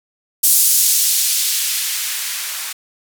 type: noise with band-pass filter sweep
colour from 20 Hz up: violet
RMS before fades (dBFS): -17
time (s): 0.43-2.73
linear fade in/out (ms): 10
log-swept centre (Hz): 8100 to 1100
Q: 0.76
effects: none